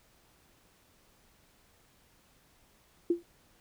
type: tone with exponential decay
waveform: sine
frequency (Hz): 343.7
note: F4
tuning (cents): -28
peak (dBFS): -20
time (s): 3.1-3.23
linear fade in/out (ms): 5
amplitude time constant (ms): 28
effects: pink hiss -65 dBFS RMS until 3.6 s